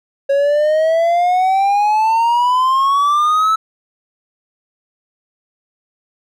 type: exponential sweep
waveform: triangle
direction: up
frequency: 550 to 1318.5 Hz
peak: -9 dBFS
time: 0.29-3.56 s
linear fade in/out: 10 ms
effects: none